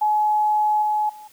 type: tone with level steps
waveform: sine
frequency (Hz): 848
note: G#5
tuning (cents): +36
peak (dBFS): -16 / -18 / -38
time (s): 0.01-1.28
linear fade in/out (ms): 10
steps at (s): 0.82 / 1.09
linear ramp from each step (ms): 5
effects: white hiss -53 dBFS RMS until 1.32 s